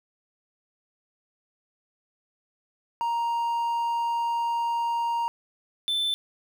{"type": "tone pair in turn", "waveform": "triangle", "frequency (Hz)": [935, 3530], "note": ["A#5", "A7"], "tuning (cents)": [5, 5], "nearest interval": "octave + major seventh", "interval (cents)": 2300, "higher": "second", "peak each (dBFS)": -22, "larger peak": "neither", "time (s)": [[3.01, 5.28], [5.88, 6.14]], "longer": "first", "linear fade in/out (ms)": 0, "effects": ["10-bit"]}